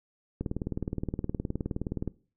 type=click train; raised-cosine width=3 ms; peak=-18 dBFS; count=33; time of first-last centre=0.41-2.077 s; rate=19.2 Hz; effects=noise-tail reverb RT60 0.4 s tail -20 dB re dry